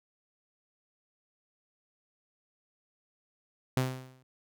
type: tone with exponential decay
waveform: sawtooth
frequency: 129.3 Hz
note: C3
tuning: 20 cents flat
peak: -20 dBFS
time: 3.77-4.23 s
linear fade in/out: 2 ms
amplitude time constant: 100 ms
effects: none